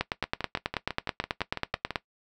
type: two click trains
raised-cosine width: 0.3 ms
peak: -15 / -10 dBFS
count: 11 / 19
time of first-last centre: 0.24-1.907 / 0.01-1.958 s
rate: 6 / 9.24 Hz
effects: noise-tail reverb RT60 0.1 s tail -17 dB re dry